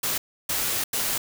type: noise bursts at uneven times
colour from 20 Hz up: white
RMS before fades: -26 dBFS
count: 3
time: 0.03-0.18 / 0.49-0.84 / 0.93-1.18 s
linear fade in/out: 5 ms
effects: none